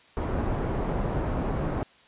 pink low-pass noise, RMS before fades -28 dBFS, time 0.17-1.83 s, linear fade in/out 0 ms, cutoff 900 Hz, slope 12 dB/octave, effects white hiss -56 dBFS RMS until 2.07 s + resampled to 8000 Hz

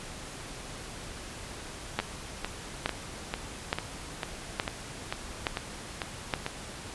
two click trains, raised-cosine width 0.3 ms, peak -14 / -10 dBFS, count 11 / 6, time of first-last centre 2-6.464 / 1.99-6.338 s, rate 2.24 / 1.15 Hz, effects pink hiss -42 dBFS RMS until 6.94 s + resampled to 24000 Hz

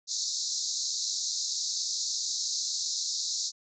white band-pass noise, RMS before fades -32 dBFS, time 0.07-3.52 s, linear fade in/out 50 ms, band 3900 to 7000 Hz, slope 96 dB/octave, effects none

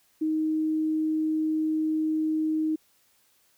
sine tone, 313 Hz, D#4, 10 cents sharp, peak -23 dBFS, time 0.21-2.76 s, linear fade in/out 10 ms, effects white hiss -65 dBFS RMS until 3.57 s

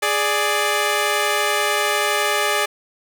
10% pulse tone pair together, 416.5 / 589 Hz, G#4 / D5, +5 / +5 cents, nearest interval tritone, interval 600 cents, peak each -12 dBFS, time 0.02-2.66 s, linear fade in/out 10 ms, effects none

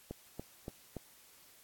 click train, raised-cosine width 2 ms, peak -27 dBFS, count 4, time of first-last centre 0.11-0.967 s, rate 3.5 Hz, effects white hiss -61 dBFS RMS until 1.63 s + AAC 64 kbps

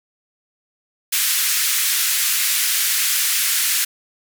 white band-pass noise, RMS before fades -19 dBFS, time 1.12-3.85 s, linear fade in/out 10 ms, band 1500 to 16000 Hz, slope 24 dB/octave, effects none

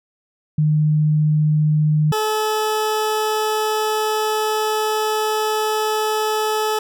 sine / 20% pulse tone pair in turn, 152.5 / 431.3 Hz, D#3 / A4, -34 / -35 cents, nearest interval octave + tritone, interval 1799 cents, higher second, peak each -13 dBFS, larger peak neither, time 0.58-2.12 / 2.12-6.79 s, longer second, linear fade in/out 5 ms, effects none

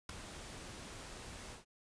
pink noise with ADSR envelope, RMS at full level -38 dBFS, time 0.09-1.65 s, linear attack 5 ms, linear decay 3 ms, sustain -11 dB, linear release 130 ms, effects resampled to 22050 Hz

